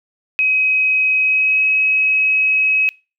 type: tone with pitch glide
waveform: sine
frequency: 2535 to 2553 Hz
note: D#7 to D#7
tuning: +32 to +44 cents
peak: -12 dBFS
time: 0.39-2.89 s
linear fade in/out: 0 ms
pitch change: +12 cents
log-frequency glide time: 1.2-1.61 s
effects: noise-tail reverb RT60 0.3 s tail -23 dB re dry